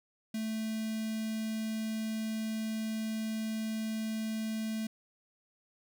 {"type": "tone with notch filter", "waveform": "square", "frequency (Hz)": 220, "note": "A3", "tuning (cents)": 0, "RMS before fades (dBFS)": -35, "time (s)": [0.34, 4.87], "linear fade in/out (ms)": 5, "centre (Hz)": 950, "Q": 0.55, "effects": []}